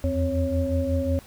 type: tone cluster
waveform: sine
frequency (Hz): 80.6 / 86.1 / 262.1 / 552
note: E2 / F2 / C4 / C#5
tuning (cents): -38 / -24 / +3 / -7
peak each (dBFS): -27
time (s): 0.04-1.19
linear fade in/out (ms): 0
effects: pink hiss -49 dBFS RMS until 1.26 s